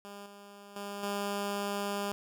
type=tone with level steps; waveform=10% pulse; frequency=201.9 Hz; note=G#3; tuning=49 cents flat; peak=-36 / -41 / -30 / -24 dBFS; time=0.05-2.12 s; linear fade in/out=0 ms; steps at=0.26 / 0.76 / 1.03 s; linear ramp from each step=2 ms; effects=none